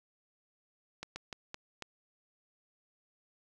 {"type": "slowing click train", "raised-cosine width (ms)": 0.2, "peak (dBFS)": -23, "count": 5, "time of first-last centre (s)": [1.03, 1.823], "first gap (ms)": 130, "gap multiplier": 1.29, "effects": []}